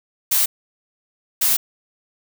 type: noise bursts at uneven times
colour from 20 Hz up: blue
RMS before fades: -17 dBFS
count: 2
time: 0.31-0.46 / 1.41-1.57 s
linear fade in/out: 10 ms
effects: none